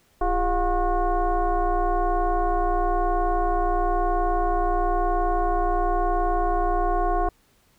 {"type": "tone with frequency modulation", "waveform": "sine", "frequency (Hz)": 342.5, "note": "F4", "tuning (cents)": -34, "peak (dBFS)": -19, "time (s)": [0.21, 7.29], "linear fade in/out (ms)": 5, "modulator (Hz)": 372, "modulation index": 1.8, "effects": ["pink hiss -62 dBFS RMS until 7.78 s"]}